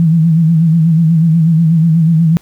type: tone with vibrato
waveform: sine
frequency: 163.2 Hz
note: E3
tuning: 17 cents flat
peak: -6 dBFS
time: 0-2.37 s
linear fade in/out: 0 ms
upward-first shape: sine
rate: 8.2 Hz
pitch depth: 71 cents each way
effects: pink hiss -47 dBFS RMS until 2.41 s